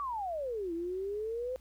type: exponential two-way sweep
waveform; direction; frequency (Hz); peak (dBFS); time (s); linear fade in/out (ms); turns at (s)
sine; down then up; 1174.7 to 329.3 to 519; -33; 0-1.56; 0; 0.73
effects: added 60 Hz sine -56 dBFS peak until 1.6 s + pink hiss -66 dBFS RMS until 1.6 s